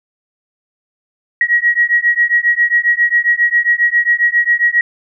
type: beating tone pair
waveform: sine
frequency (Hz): 1900 / 1907.4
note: A#6 / A#6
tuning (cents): +33 / +39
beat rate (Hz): 7.4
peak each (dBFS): -13 / -13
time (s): 1.41-4.81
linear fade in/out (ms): 2
effects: none